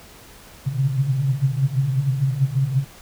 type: tone cluster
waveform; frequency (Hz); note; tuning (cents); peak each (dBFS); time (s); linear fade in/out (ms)
sine; 121 / 130 / 136.2 / 141.3 / 150.3; B2 / C3 / C#3 / C#3 / D3; -35 / -11 / -30 / +34 / +40; -30 / -23 / -21 / -26 / -30; 0.66-2.85; 20
effects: pink hiss -45 dBFS RMS until 3.01 s